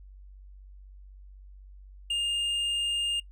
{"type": "tone with hard clipping", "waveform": "triangle", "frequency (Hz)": 2819, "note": "F7", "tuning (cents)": 16, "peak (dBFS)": -27, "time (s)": [2.1, 3.2], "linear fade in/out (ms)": 5, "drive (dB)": 8, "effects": ["noise-tail reverb RT60 0.1 s tail -22 dB re dry", "added 48 Hz sine -46 dBFS peak until 3.31 s"]}